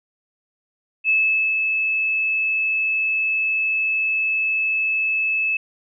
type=tone with ADSR envelope; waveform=sine; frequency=2607 Hz; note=E7; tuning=20 cents flat; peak=-14 dBFS; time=1.04-5.57 s; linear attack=51 ms; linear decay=450 ms; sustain=-4 dB; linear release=4 ms; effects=none